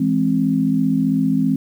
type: chord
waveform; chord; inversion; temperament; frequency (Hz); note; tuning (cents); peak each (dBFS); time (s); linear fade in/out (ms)
sine; E augmented; none; equal with one note detuned; 164.81 / 207.7 / 263; E3 / G#3 / B#3; 0 / 0 / +9; -21 / -20 / -17; 0-1.56; 5
effects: 8-bit